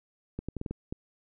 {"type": "clicks", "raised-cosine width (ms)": 3, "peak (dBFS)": -21, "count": 7, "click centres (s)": [0.39, 0.486, 0.567, 0.614, 0.662, 0.71, 0.925], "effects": []}